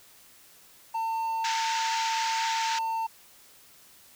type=tone; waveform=triangle; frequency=901 Hz; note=A5; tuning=41 cents sharp; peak=-25 dBFS; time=0.94-3.07 s; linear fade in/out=10 ms
type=band-pass noise; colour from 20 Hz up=pink; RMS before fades=-33 dBFS; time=1.44-2.79 s; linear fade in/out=5 ms; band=1400 to 6900 Hz; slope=48 dB/octave
effects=white hiss -55 dBFS RMS until 4.15 s